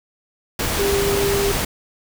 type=tone in noise; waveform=sine; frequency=399.3 Hz; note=G4; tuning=32 cents sharp; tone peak=-18 dBFS; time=0.79-1.52 s; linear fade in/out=5 ms; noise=pink; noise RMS=-22 dBFS; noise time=0.59-1.65 s; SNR=+1 dB; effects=none